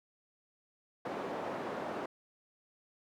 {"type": "band-pass noise", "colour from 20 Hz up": "white", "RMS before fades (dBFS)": -39, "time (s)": [1.05, 2.06], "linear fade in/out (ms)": 5, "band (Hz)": [240, 730], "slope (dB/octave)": 12, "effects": []}